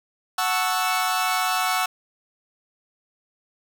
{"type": "chord", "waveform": "sawtooth", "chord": "F# minor seventh", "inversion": "none", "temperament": "equal", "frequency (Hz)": [740, 880, 1108.7, 1318.5], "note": ["F#5", "A5", "C#6", "E6"], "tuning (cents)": [0, 0, 0, 0], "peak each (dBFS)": [-21, -27, -24, -22], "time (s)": [0.38, 1.86], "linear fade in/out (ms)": 5, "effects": []}